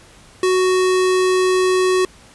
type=tone; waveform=square; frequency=370.6 Hz; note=F#4; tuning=3 cents sharp; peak=-14 dBFS; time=0.43-2.05 s; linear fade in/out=2 ms; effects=pink hiss -46 dBFS RMS until 2.34 s + resampled to 24000 Hz